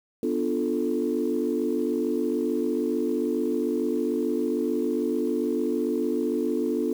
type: chord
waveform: sine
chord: B half-diminished seventh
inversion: none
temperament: equal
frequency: 246.9 / 293.7 / 349.2 / 440 Hz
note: B3 / D4 / F4 / A4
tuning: 0 / 0 / 0 / 0 cents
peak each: -28 dBFS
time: 0.23-6.93 s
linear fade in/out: 2 ms
effects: tanh soft clip ceiling -14 dBFS + 8-bit